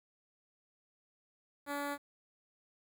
10% pulse tone with notch filter, 286 Hz, D4, 46 cents flat, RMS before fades -38 dBFS, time 1.66-1.98 s, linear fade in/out 50 ms, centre 5500 Hz, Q 1, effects 11-bit

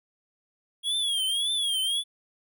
square tone with vibrato, 3300 Hz, G#7, 12 cents flat, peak -25 dBFS, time 0.83-2.04 s, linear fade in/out 50 ms, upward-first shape triangle, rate 1.8 Hz, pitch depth 140 cents each way, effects none

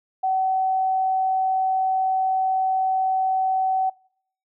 sine tone, 758 Hz, F#5, 42 cents sharp, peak -19 dBFS, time 0.23-3.9 s, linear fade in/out 10 ms, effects noise-tail reverb RT60 0.6 s tail -24 dB re dry

